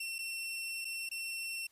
sawtooth tone with dropouts, 2708 Hz, E7, 46 cents sharp, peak -34 dBFS, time 0-1.67 s, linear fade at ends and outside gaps 5 ms, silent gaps 0.184-0.188 / 0.847-0.851 / 1.091-1.113 s, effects white hiss -70 dBFS RMS until 1.71 s + resampled to 32000 Hz

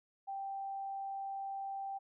sine tone, 784 Hz, G5, in tune, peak -38 dBFS, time 0.27-1.99 s, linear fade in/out 20 ms, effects none

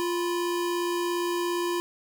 square tone pair together, 349.2 / 990.3 Hz, F4 / B5, 0 / +4 cents, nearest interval octave + tritone, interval 1804 cents, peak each -27 / -34 dBFS, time 0-1.8 s, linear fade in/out 0 ms, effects none

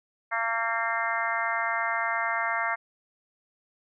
harmonic tone with a mistuned harmonic, 228.6 Hz, A#3, 34 cents flat, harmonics 3 / 4 / 5 / 6 / 7 / 8 / 9, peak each -33 / -33 / -33 / -33 / -33 / -33 / -33 dBFS, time 0.31-2.76 s, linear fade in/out 20 ms, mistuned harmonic 9, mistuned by +34 cents, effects none

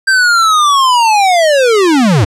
square linear sweep, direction down, 1580 to 88 Hz, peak -7 dBFS, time 0.07-2.25 s, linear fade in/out 10 ms, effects low-pass 8000 Hz 12 dB/octave

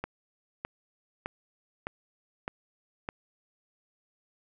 click train, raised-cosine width 0.5 ms, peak -18 dBFS, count 6, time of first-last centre 0.04-3.089 s, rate 1.64 Hz, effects none

